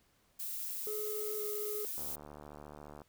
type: noise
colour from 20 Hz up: violet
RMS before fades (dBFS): -40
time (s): 0.39-2.16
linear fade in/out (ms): 10
type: tone with pitch glide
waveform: triangle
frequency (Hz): 425.2 to 420.8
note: G#4 to G#4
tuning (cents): +41 to +23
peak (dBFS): -36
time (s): 0.87-1.85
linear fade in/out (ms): 0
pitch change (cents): -18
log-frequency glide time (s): 1.36-1.43
type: click train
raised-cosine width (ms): 1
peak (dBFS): -35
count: 78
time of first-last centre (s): 1.98-3.018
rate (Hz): 74.2
effects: pink hiss -71 dBFS RMS until 3.08 s